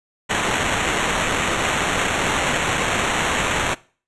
blue noise with sample-and-hold, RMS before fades -21 dBFS, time 0.29-3.75 s, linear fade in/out 20 ms, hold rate 4900 Hz, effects noise-tail reverb RT60 0.4 s tail -21 dB re dry + resampled to 24000 Hz

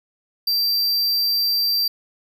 square tone, 4699 Hz, D8, in tune, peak -18 dBFS, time 0.47-1.88 s, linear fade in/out 5 ms, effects none

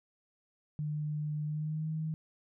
sine tone with pitch glide, 150.6 to 157.45 Hz, D3 to D#3, +44 to +21 cents, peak -32 dBFS, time 0.79-2.14 s, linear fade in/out 0 ms, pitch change +77 cents, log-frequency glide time 1.45-1.89 s, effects none

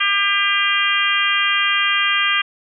harmonic tone, 400 Hz, G4, 35 cents sharp, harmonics 3 / 4 / 5 / 6 / 7 / 8, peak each -22 / -22 / -22 / -22 / -22 / -22 dBFS, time 0-2.42 s, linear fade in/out 10 ms, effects none

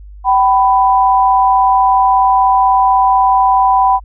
sine tone pair together, 769.7 / 994 Hz, G5 / B5, -32 / +11 cents, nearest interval major third, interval 443 cents, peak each -10 dBFS, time 0.24-4 s, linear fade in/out 50 ms, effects added 50 Hz sine -31 dBFS peak until 4.04 s

